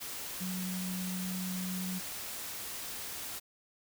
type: tone in noise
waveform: sine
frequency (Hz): 184.4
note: F#3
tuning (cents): -6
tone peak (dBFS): -35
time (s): 0.4-2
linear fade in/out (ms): 20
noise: white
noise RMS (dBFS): -41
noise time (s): 0-3.4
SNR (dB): +3
effects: none